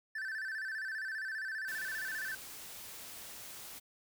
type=tone with vibrato; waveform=triangle; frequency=1650 Hz; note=G#6; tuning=12 cents flat; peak=-35 dBFS; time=0.15-2.35 s; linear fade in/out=5 ms; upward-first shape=square; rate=15 Hz; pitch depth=110 cents each way
type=noise; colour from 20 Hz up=white; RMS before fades=-48 dBFS; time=1.67-3.8 s; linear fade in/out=20 ms
effects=none